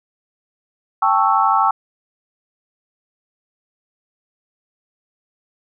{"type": "chord", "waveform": "sine", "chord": "A dominant seventh", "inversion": "third", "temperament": "equal with one note detuned", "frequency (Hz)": [788.1, 880, 1108.7, 1318.5], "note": ["G5", "A5", "C#6", "E6"], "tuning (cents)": [9, 0, 0, 0], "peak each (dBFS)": -18, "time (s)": [1.02, 1.71], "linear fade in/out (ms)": 5, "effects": []}